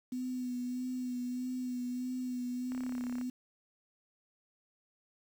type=tone with vibrato; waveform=sine; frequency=250.1 Hz; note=B3; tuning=22 cents sharp; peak=-34 dBFS; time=0.12-3.3 s; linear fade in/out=5 ms; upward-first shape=sine; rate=1.6 Hz; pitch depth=26 cents each way
type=click train; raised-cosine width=0.5 ms; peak=-33 dBFS; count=18; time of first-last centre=2.72-3.213 s; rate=34.5 Hz
effects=9-bit